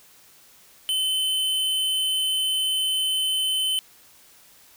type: tone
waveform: square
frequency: 3053 Hz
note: G7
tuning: 46 cents flat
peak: -22 dBFS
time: 0.89-3.79 s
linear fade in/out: 0 ms
effects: white hiss -53 dBFS RMS until 4.76 s